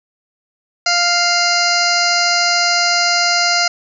harmonic tone, 698.5 Hz, F5, in tune, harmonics 1 / 2 / 3 / 4 / 6 / 7 / 8 / 9 / 10, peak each -19 / -19 / -20 / -26 / -20 / -18 / -25 / -26 / -29 dBFS, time 0.86-3.68 s, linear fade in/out 5 ms, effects none

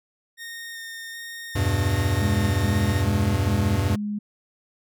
sawtooth tone with vibrato, 1839 Hz, A#6, 24 cents flat, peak -31 dBFS, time 0.37-3.05 s, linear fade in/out 50 ms, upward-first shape square, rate 1.3 Hz, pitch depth 8 cents each way
square chord, E minor, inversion none, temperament equal, 82.41 / 98 / 123.47 Hz, E2 / G2 / B2, 0 / 0 / 0 cents, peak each -27 / -23 / -28 dBFS, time 1.55-3.96 s, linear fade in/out 10 ms
sine tone bursts, 207.7 Hz, G#3, in tune, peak -25 dBFS, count 5, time 2.21-4.19 s, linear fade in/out 10 ms, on 300 ms, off 120 ms
effects none

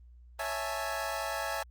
25% pulse chord, A major seventh, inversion first, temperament equal, 554.4 / 659.3 / 830.6 / 880 Hz, C#5 / E5 / G#5 / A5, 0 / 0 / 0 / 0 cents, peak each -36 / -33 / -35 / -35 dBFS, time 0.39-1.63 s, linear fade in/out 5 ms, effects added 60 Hz sine -51 dBFS peak until 1.7 s + Opus 24 kbps

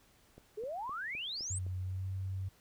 click train, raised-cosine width 2 ms, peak -39 dBFS, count 6, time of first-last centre 0.38-1.665 s, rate 3.89 Hz
sine exponential sweep, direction up, 404.7 to 8800 Hz, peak -37 dBFS, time 0.57-1.59 s, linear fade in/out 10 ms
sine tone with pitch glide, 92.1 to 95.13 Hz, F#2 to F#2, -7 to +49 cents, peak -35 dBFS, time 1.5-2.49 s, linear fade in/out 10 ms, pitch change +56 cents, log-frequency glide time 1.78-2.09 s
effects pink hiss -66 dBFS RMS until 2.6 s

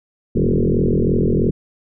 sine tone with frequency modulation, 103.83 Hz, G#2, in tune, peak -13 dBFS, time 0.35-1.51 s, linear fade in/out 10 ms, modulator 43 Hz, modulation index 7.9, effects none

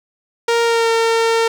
sawtooth tone with pitch glide, 466.2 to 455.8 Hz, A#4 to A#4, 0 to -39 cents, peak -9 dBFS, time 0.48-1.48 s, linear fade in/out 5 ms, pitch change -39 cents, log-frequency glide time 0.63-0.9 s, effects low-pass 7000 Hz 12 dB/octave + 7-bit

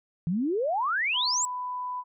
sine exponential sweep, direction up, 157.6 to 7902 Hz, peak -24 dBFS, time 0.27-1.45 s, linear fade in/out 0 ms
sine tone, 996 Hz, B5, 14 cents sharp, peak -30 dBFS, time 1.13-2.04 s, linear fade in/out 50 ms
effects none

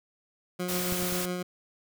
20% pulse tone with tremolo, 179.7 Hz, F3, 50 cents sharp, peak -24 dBFS, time 0.59-1.43 s, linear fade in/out 10 ms, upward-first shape triangle, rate 7.3 Hz, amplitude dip 35%
white noise, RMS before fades -33 dBFS, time 0.68-1.26 s, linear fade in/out 10 ms
clicks, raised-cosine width 5 ms, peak -24 / -29 / -30 dBFS, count 3, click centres 0.924 / 1.026 / 1.125 s
effects none

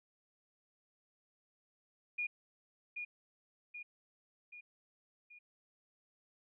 sine tone with echo, 2436 Hz, D#7, 37 cents flat, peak -34 dBFS, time 2.18-2.27 s, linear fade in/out 10 ms, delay 780 ms, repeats 4, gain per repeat -5 dB, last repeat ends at 5.39 s, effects none

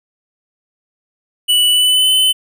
square tone with pitch glide, 2960 to 3034 Hz, F#7 to F#7, 0 to +43 cents, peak -10 dBFS, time 1.48-2.33 s, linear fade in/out 20 ms, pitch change +43 cents, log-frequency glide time 1.69-2.1 s, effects none

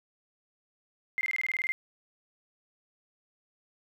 sine tone bursts, 2093 Hz, C7, in tune, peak -27 dBFS, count 11, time 1.18-1.72 s, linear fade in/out 0 ms, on 30 ms, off 21 ms, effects 10-bit

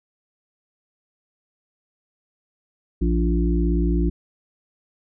harmonic tone, 57.8 Hz, A#1, 14 cents flat, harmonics 1 / 3 / 5 / 6, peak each -19 / -24 / -26 / -27 dBFS, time 3.01-4.1 s, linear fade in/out 10 ms, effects none

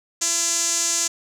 sawtooth tone with band-pass filter, 338.1 Hz, E4, 44 cents sharp, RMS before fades -22 dBFS, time 0.21-1.08 s, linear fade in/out 10 ms, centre 6800 Hz, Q 4.4, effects none

